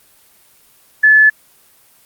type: tone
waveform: sine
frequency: 1729 Hz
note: A6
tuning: 31 cents flat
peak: -5 dBFS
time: 1.03-1.3 s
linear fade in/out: 10 ms
effects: white hiss -50 dBFS RMS until 2.05 s + Opus 24 kbps